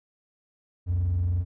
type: tone pair together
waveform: triangle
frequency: 66.6 / 89.1 Hz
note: C2 / F2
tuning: +31 / +35 cents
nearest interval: perfect fourth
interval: 504 cents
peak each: -30 / -19 dBFS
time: 0.86-1.45 s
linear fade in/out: 50 ms
effects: tanh soft clip ceiling -19 dBFS